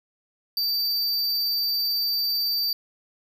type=tone with amplitude modulation; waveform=square; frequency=4653 Hz; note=D8; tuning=17 cents flat; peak=-21 dBFS; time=0.57-2.73 s; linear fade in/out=2 ms; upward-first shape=sine; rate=227 Hz; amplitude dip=40%; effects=none